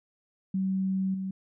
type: tone with level steps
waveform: sine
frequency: 190.5 Hz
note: G3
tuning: 49 cents flat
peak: -25 / -30 dBFS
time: 0.54-1.31 s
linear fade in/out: 5 ms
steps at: 1.14 s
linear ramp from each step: 5 ms
effects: none